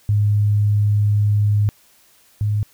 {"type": "tone pair in turn", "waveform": "sine", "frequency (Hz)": [103.83, 104.67], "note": ["G#2", "G#2"], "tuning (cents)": [0, 14], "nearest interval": "unison", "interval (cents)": 14, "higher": "second", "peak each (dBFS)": [-13, -16], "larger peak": "first", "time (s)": [[0.09, 1.69], [2.41, 2.63]], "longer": "first", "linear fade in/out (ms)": 0, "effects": ["white hiss -54 dBFS RMS until 2.73 s"]}